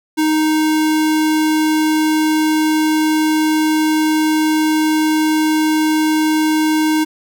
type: tone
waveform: square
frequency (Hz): 311.1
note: D#4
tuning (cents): 0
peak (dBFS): -13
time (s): 0.17-7.05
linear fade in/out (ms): 20
effects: none